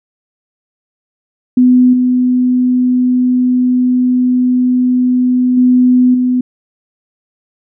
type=tone with level steps; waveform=sine; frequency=250.7 Hz; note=B3; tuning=26 cents sharp; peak=-4 / -8 / -5 / -9 dBFS; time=1.57-6.41 s; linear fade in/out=5 ms; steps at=1.93 / 5.57 / 6.14 s; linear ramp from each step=5 ms; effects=none